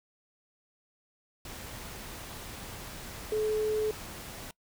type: tone in noise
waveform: sine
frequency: 430 Hz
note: A4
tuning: 40 cents flat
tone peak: -26 dBFS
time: 3.32-3.91 s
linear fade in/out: 2 ms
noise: pink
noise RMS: -43 dBFS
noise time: 1.45-4.51 s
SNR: +14 dB
effects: noise-tail reverb RT60 0.1 s tail -23 dB re dry